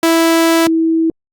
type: tone pair in turn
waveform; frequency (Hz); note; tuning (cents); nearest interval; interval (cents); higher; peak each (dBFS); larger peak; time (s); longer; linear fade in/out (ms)
sawtooth / sine; 329.6 / 325.3; E4 / E4; 0 / -23; unison; 23; first; -5 / -10; first; 0.03-0.67 / 0.67-1.1; first; 2
effects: Opus 48 kbps